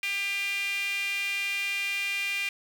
sawtooth tone with high-pass filter, 398.7 Hz, G4, 29 cents sharp, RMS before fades -30 dBFS, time 0.03-2.49 s, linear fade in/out 2 ms, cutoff 2400 Hz, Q 7.2, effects none

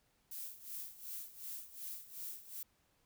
violet noise with tremolo, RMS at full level -44 dBFS, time 0.31-2.63 s, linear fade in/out 5 ms, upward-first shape sine, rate 2.7 Hz, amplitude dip 80%, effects pink hiss -75 dBFS RMS until 3.05 s

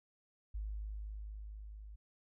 sine tone with level ramp, 52.2 Hz, G#1, 10 cents sharp, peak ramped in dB -37 to -48 dBFS, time 0.54-1.96 s, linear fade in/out 10 ms, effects none

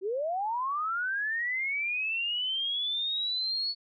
sine linear sweep, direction up, 360 to 4435 Hz, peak -28 dBFS, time 0.01-3.75 s, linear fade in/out 50 ms, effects none

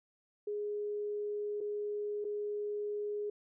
sine tone with dropouts, 415.3 Hz, G#4, in tune, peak -34 dBFS, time 0.47-3.3 s, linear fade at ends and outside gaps 5 ms, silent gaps 1.606-1.61 / 2.244-2.249 s, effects none

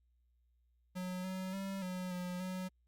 square tone with pitch steps, 182.8 / 187 / 194.5 / 183 / 179.8 / 184.9 Hz, F#3 / F#3 / G3 / F#3 / F#3 / F#3, -21 / +19 / -13 / -19 / -49 / -1 cents, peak -39 dBFS, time 0.95-2.69 s, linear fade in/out 20 ms, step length 290 ms, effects added 60 Hz sine -70 dBFS peak until 2.87 s + Opus 48 kbps

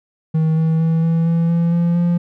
triangle tone with pitch steps, 159 / 160.94 / 162.9 / 164.89 / 166.9 / 168.94 / 171 / 173.09 Hz, D#3 / E3 / E3 / E3 / E3 / E3 / F3 / F3, +38 / -41 / -20 / +1 / +22 / +43 / -36 / -15 cents, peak -11 dBFS, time 0.34-2.18 s, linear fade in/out 10 ms, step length 230 ms, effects none

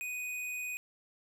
sine tone with hard clipping, 2489 Hz, D#7, in tune, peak -37 dBFS, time 0.01-0.77 s, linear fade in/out 0 ms, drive 15 dB, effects none

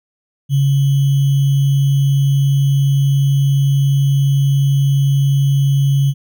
sine tone with sample-and-hold, 138.59 Hz, C#3, in tune, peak -10 dBFS, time 0.49-6.14 s, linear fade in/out 50 ms, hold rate 3150 Hz, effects none

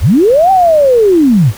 sine linear two-way sweep, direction up then down, 38.38 to 784 to 89 Hz, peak -4 dBFS, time 0-1.53 s, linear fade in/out 50 ms, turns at 0.51 s, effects pink hiss -31 dBFS RMS until 1.57 s

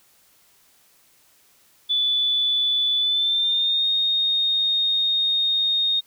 sine tone with pitch glide, 3473 to 3701 Hz, A7 to A#7, -23 to -13 cents, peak -18 dBFS, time 1.89-6.01 s, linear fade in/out 20 ms, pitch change +110 cents, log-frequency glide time 2.98-3.87 s, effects white hiss -58 dBFS RMS until 6.06 s

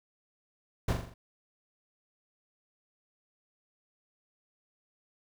brown noise with echo, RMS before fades -27 dBFS, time 0.88-0.93 s, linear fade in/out 5 ms, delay 42 ms, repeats 5, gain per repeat -5 dB, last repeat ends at 1.14 s, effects none

